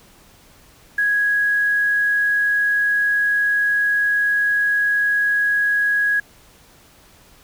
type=tone with quantisation; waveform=sine; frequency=1661.2 Hz; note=G#6; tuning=in tune; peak=-15 dBFS; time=0.98-6.2 s; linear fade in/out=5 ms; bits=7; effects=pink hiss -50 dBFS RMS until 7.43 s